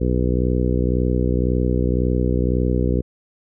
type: harmonic tone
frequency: 61.9 Hz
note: B1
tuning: 5 cents sharp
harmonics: 1 / 2 / 3 / 4 / 5 / 6 / 7 / 8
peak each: -20 / -23 / -25 / -26 / -27 / -28 / -28 / -29 dBFS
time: 0-3.02 s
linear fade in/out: 20 ms
effects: none